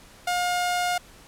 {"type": "tone", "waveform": "sawtooth", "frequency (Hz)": 713, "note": "F5", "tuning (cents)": 36, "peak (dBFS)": -19, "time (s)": [0.27, 0.98], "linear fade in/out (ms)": 5, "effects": ["pink hiss -50 dBFS RMS until 1.27 s", "low-pass 12000 Hz 12 dB/octave"]}